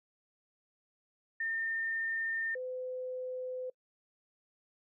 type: tone pair in turn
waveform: sine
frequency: 1812 / 508.5 Hz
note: A#6 / C5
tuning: -50 / -50 cents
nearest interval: octave + minor seventh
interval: 2200 cents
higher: first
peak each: -32 / -36 dBFS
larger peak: first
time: 1.4-2.55 / 2.55-3.7 s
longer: neither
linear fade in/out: 5 ms
effects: noise-tail reverb RT60 0.1 s tail -25 dB re dry